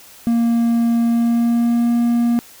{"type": "tone with pitch glide", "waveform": "triangle", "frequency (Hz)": [233.1, 236.6], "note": ["A#3", "A#3"], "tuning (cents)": [0, 26], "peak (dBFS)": -11, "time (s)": [0.27, 2.39], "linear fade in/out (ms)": 0, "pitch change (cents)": 26, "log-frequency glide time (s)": [1.08, 1.91], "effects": ["white hiss -43 dBFS RMS until 2.6 s"]}